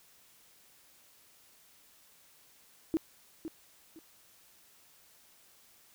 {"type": "tone with echo", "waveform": "sine", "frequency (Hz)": 321.8, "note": "E4", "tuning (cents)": -42, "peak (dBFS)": -25, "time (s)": [2.94, 2.97], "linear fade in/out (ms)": 0, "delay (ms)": 510, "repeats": 2, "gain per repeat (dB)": -11, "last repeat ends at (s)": 3.99, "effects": ["white hiss -62 dBFS RMS until 5.94 s"]}